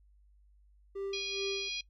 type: tone with tremolo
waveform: triangle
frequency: 393.5 Hz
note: G4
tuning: 7 cents sharp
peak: -32 dBFS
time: 0.95-1.69 s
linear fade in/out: 10 ms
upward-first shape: sine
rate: 2.4 Hz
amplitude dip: 80%
type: harmonic tone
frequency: 820 Hz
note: G#5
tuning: 22 cents flat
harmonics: 3 / 4 / 5 / 6 / 7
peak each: -38 / -40 / -42 / -44 / -45 dBFS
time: 1.13-1.81 s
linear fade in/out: 5 ms
effects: noise-tail reverb RT60 0.1 s tail -22 dB re dry + added 50 Hz sine -60 dBFS peak until 1.89 s